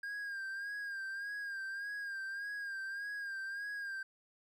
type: tone with vibrato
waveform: triangle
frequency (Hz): 1611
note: G6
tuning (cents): +47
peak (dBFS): -37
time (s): 0.03-4.03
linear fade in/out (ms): 5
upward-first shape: sine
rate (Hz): 1.7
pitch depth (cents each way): 52
effects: none